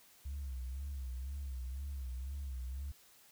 sine tone with vibrato, 66.3 Hz, C2, 23 cents sharp, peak -37 dBFS, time 0.25-2.92 s, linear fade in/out 10 ms, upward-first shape sine, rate 2 Hz, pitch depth 110 cents each way, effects tanh soft clip ceiling -36 dBFS + white hiss -63 dBFS RMS until 3.31 s

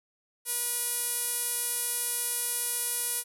sawtooth tone with band-pass filter, 483.5 Hz, B4, 37 cents flat, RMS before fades -31 dBFS, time 0.45-3.24 s, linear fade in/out 50 ms, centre 11000 Hz, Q 2.9, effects none

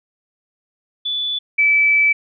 sine tone pair in turn, 3467 / 2308 Hz, A7 / D7, -26 / -31 cents, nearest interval perfect fifth, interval 705 cents, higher first, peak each -19 / -11 dBFS, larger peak second, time 1.05-1.39 / 1.58-2.13 s, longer second, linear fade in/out 10 ms, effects none

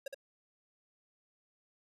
square tone with echo, 547 Hz, C#5, 23 cents flat, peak -38 dBFS, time 0.06-0.08 s, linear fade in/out 5 ms, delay 65 ms, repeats 1, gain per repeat -3 dB, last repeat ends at 0.145 s, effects resampled to 32000 Hz

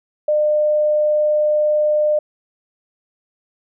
sine tone, 603 Hz, D5, 46 cents sharp, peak -13 dBFS, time 0.28-2.19 s, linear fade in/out 5 ms, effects none

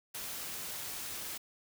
white noise, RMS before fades -41 dBFS, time 0.14-1.38 s, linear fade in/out 10 ms, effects none

